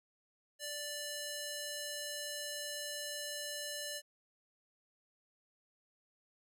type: tone with band-pass filter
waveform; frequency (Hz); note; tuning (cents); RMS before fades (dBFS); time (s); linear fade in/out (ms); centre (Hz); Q
square; 587.3; D5; 0; -42; 0.59-4.02; 50; 7800; 0.53
effects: none